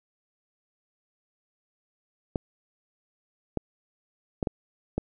clicks, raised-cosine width 2 ms, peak -13 dBFS, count 5, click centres 2.358 / 3.573 / 4.428 / 4.472 / 4.98 s, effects none

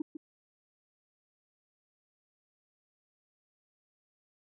sine tone with echo, 307.5 Hz, D#4, 20 cents flat, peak -28 dBFS, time 0-0.02 s, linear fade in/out 5 ms, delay 150 ms, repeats 1, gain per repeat -9 dB, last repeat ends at 0.17 s, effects tanh soft clip ceiling -26 dBFS

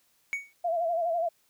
triangle tone with exponential decay, 2235 Hz, C#7, 14 cents sharp, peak -23 dBFS, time 0.33-0.53 s, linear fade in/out 0 ms, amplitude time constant 43 ms
sine tone with vibrato, 677 Hz, E5, 46 cents sharp, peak -25 dBFS, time 0.64-1.29 s, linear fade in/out 10 ms, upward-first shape sine, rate 12 Hz, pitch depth 74 cents each way
effects white hiss -68 dBFS RMS until 1.49 s

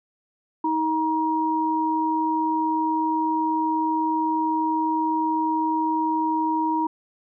sine tone pair together, 316.4 / 948.1 Hz, D#4 / A#5, +29 / +29 cents, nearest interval octave + perfect fifth, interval 1900 cents, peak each -24 / -22 dBFS, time 0.64-6.87 s, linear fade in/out 5 ms, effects none

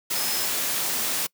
sine tone in noise, 5150 Hz, E8, 41 cents flat, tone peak -31 dBFS, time 0.15-0.46 s, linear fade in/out 10 ms, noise white, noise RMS -26 dBFS, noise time 0.1-1.27 s, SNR -8 dB, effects noise-tail reverb RT60 0.1 s tail -24 dB re dry + high-pass 150 Hz 12 dB/octave

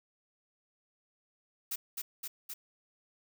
blue noise with echo, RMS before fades -35 dBFS, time 1.71-1.76 s, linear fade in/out 10 ms, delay 260 ms, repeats 3, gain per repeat -2 dB, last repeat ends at 2.54 s, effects none

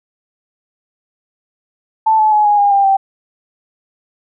sine tone with pitch steps, 880 / 862.4 / 845.1 / 828.2 / 811.6 / 795.4 / 779.5 Hz, A5 / A5 / G#5 / G#5 / G#5 / G5 / G5, 0 / -35 / +30 / -5 / -40 / +25 / -10 cents, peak -8 dBFS, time 2.06-2.97 s, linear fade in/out 10 ms, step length 130 ms, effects none

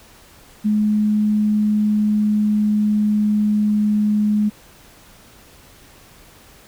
sine tone with pitch glide, 211.4 to 210.1 Hz, G#3 to G#3, +31 to +20 cents, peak -14 dBFS, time 0.64-4.5 s, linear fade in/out 20 ms, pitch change -11 cents, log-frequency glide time 1.17-3.76 s, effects pink hiss -47 dBFS RMS until 6.67 s

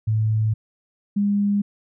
sine tone pair in turn, 109.2 / 203 Hz, A2 / G#3, -13 / -39 cents, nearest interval major seventh, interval 1074 cents, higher second, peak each -17 dBFS, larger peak neither, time 0.07-0.54 / 1.16-1.62 s, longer first, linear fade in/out 10 ms, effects none

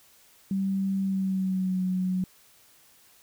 sine tone with pitch glide, 193.7 to 184.74 Hz, G3 to F#3, -20 to -2 cents, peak -24 dBFS, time 0.51-2.24 s, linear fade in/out 2 ms, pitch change -82 cents, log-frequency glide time 1-1.82 s, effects white hiss -58 dBFS RMS until 3.22 s

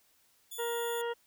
5% pulse tone, 3456 Hz, A7, 32 cents flat, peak -33 dBFS, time 0.51-1.02 s, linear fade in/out 10 ms
harmonic tone, 470.6 Hz, A#4, 16 cents sharp, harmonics 1 / 2 / 3 / 4 / 6 / 7, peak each -33 / -39 / -43 / -45 / -49 / -50 dBFS, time 0.58-1.14 s, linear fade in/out 20 ms
effects white hiss -68 dBFS RMS until 1.26 s

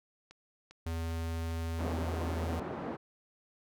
click train, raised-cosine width 0.2 ms, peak -35 dBFS, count 5, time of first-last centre 0.31-1.91 s, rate 2.5 Hz
square tone, 82.41 Hz, E2, in tune, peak -34 dBFS, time 0.86-2.6 s, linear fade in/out 5 ms
pink band-pass noise, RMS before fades -39 dBFS, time 1.78-2.97 s, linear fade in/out 20 ms, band 170 to 960 Hz, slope 12 dB/octave
effects none

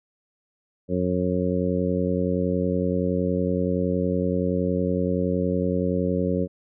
harmonic tone, 90.7 Hz, F#2, 34 cents flat, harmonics 1 / 2 / 3 / 4 / 5 / 6, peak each -30 / -25 / -28 / -31 / -28 / -29 dBFS, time 0.88-6.48 s, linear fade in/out 50 ms, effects none

